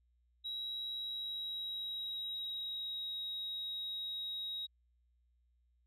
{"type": "tone with pitch glide", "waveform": "sine", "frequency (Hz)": [3860, 3802], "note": ["B7", "A#7"], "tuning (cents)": [-40, 33], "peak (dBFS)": -37, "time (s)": [0.44, 4.67], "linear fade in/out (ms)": 20, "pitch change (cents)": -27, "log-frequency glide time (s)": [0.93, 3.17], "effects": ["tanh soft clip ceiling -35 dBFS", "added 60 Hz sine -70 dBFS peak until 5.86 s"]}